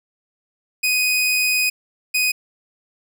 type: tone bursts at uneven times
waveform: sawtooth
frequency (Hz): 2497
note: D#7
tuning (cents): +6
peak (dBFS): -13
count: 2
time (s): 0.83-1.7 / 2.14-2.32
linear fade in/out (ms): 10
effects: none